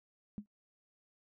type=tone with exponential decay; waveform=sine; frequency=207.7 Hz; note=G#3; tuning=in tune; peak=-34 dBFS; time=0.38-0.46 s; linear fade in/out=0 ms; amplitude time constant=17 ms; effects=noise-tail reverb RT60 0.1 s tail -23 dB re dry